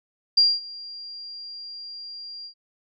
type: tone with ADSR envelope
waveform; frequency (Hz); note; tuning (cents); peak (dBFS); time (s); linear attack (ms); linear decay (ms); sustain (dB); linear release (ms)
sine; 4770; D8; +26; -12; 0.37-2.54; 9; 220; -23; 87
effects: none